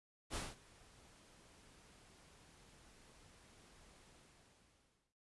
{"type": "noise with ADSR envelope", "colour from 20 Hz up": "pink", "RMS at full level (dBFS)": -41, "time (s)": [0.3, 5.15], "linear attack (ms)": 50, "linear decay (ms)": 200, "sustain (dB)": -23, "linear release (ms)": 1100, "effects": ["resampled to 24000 Hz"]}